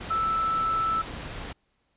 sine tone in noise, 1318.5 Hz, E6, in tune, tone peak -23 dBFS, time 0.1-1.02 s, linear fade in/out 10 ms, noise pink, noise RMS -37 dBFS, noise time 0-1.53 s, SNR +11 dB, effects pink hiss -72 dBFS RMS until 1.96 s + resampled to 8000 Hz

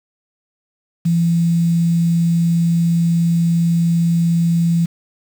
sine tone with quantisation, 168.6 Hz, E3, 39 cents sharp, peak -12 dBFS, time 1.05-4.86 s, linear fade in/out 10 ms, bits 6, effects none

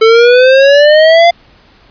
square exponential sweep, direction up, 440 to 696 Hz, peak -3 dBFS, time 0.01-1.31 s, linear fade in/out 10 ms, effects pink hiss -44 dBFS RMS until 1.9 s + resampled to 11025 Hz

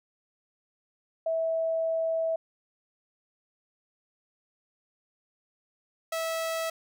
sine / sawtooth tone pair in turn, 652 / 652 Hz, E5 / E5, -19 / -19 cents, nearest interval unison, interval 0 cents, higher neither, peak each -25 dBFS, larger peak neither, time 1.26-2.36 / 6.12-6.7 s, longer first, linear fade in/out 5 ms, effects none

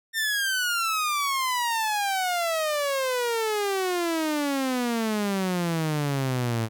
sawtooth exponential sweep, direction down, 1823 to 110 Hz, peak -20 dBFS, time 0.13-6.69 s, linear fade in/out 50 ms, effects none

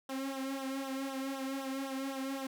sawtooth tone with flanger, 269.1 Hz, C4, 49 cents sharp, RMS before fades -38 dBFS, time 0.09-2.47 s, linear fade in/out 5 ms, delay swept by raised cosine 0.42 to 2.62 ms, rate 3.9 Hz, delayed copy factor -0.95, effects none

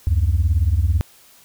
sine beating tone pair, 71 / 89 Hz, C#2 / F2, +42 / +33 cents, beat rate 18 Hz, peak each -16 dBFS, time 0.07-1.01 s, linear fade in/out 0 ms, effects tanh soft clip ceiling -9 dBFS + white hiss -50 dBFS RMS until 1.44 s

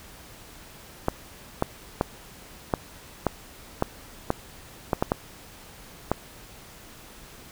clicks, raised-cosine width 1 ms, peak -7 dBFS, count 11, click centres 1.084 / 1.624 / 2.011 / 2.738 / 3.267 / 3.824 / 4.304 / 4.932 / 5.025 / 5.119 / 6.116 s, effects pink hiss -47 dBFS RMS until 7.51 s

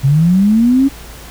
sine linear sweep, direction up, 130 to 279 Hz, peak -7 dBFS, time 0.03-0.89 s, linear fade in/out 20 ms, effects added 56 Hz sine -34 dBFS peak until 1.3 s + pink hiss -35 dBFS RMS until 1.3 s

